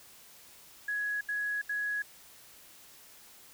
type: tone bursts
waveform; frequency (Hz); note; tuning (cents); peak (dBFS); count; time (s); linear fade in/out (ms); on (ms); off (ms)
sine; 1673; G#6; +12; -30; 3; 0.88-2.022; 5; 330; 76
effects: white hiss -55 dBFS RMS until 3.53 s